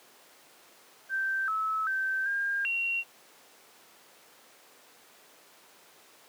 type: tone with pitch steps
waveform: sine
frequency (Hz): 1562 / 1299 / 1552 / 1608 / 2745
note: G6 / E6 / G6 / G6 / F7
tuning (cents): -7 / -26 / -18 / +44 / -31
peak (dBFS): -27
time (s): 1.09-3.04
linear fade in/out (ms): 50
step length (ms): 390
effects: pink hiss -56 dBFS RMS until 6.28 s + high-pass 400 Hz 12 dB/octave